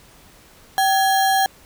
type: tone with sample-and-hold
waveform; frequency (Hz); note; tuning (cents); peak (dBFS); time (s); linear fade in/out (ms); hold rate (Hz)
sine; 773; G5; -24; -14; 0.78-1.46; 0; 2450
effects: pink hiss -49 dBFS RMS until 1.65 s